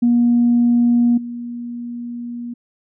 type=tone with level steps; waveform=sine; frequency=239 Hz; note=A#3; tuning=43 cents sharp; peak=-10 / -25 dBFS; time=0.02-2.54 s; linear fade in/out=10 ms; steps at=1.17 s; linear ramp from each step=10 ms; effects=tanh soft clip ceiling -6 dBFS